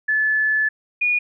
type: tone pair in turn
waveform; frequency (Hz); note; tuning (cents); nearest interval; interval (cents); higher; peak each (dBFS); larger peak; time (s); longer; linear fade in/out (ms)
sine; 1731 / 2448; A6 / D#7; -29 / -29; tritone; 600; second; -16; neither; 0.08-0.69 / 1.01-1.19; first; 10
effects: none